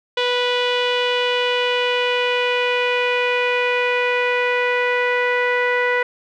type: tone with low-pass filter sweep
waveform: sawtooth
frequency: 491.8 Hz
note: B4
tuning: 7 cents flat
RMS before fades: -19 dBFS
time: 0.17-6.03 s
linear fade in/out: 5 ms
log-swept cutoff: 3300 to 2000 Hz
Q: 3.7
effects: none